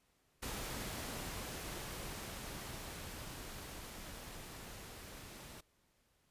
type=noise with level ramp; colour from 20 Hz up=pink; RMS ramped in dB=-42 to -52 dBFS; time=0.42-5.61 s; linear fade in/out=10 ms; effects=pink hiss -75 dBFS RMS until 6.3 s + resampled to 32000 Hz